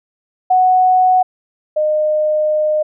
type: tone pair in turn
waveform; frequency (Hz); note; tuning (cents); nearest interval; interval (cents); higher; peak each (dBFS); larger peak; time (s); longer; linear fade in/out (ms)
sine; 740 / 611.6; F#5 / D#5; 0 / -30; minor third; 330; first; -8 / -12; first; 0.5-1.23 / 1.76-2.83; second; 10
effects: none